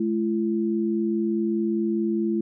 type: tone pair together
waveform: sine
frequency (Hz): 214 / 338.8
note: A3 / E4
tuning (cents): -48 / +48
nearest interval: minor sixth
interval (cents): 796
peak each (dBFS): -24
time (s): 0-2.41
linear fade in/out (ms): 5
effects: none